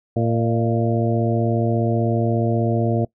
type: harmonic tone with a mistuned harmonic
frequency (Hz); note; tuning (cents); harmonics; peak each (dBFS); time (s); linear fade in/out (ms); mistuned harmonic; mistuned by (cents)
115; A#2; -23; 1 / 2 / 3 / 4 / 5 / 6; -20 / -23 / -25 / -26 / -27 / -28; 0.16-3.05; 5; 5; +55
effects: noise-tail reverb RT60 0.1 s tail -22 dB re dry